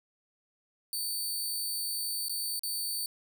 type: tone with dropouts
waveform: 15% pulse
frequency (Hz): 4551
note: C#8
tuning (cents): +45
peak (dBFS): -25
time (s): 0.93-3.06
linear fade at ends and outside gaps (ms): 1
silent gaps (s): 2.284-2.295 / 2.594-2.634
effects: none